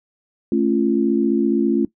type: chord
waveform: sine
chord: A augmented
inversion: none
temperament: just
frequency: 220 / 275 / 343.8 Hz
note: A3 / C#4 / E#4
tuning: 0 / -14 / -27 cents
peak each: -19 dBFS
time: 0.52-1.85 s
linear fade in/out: 2 ms
effects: noise-tail reverb RT60 0.1 s tail -19 dB re dry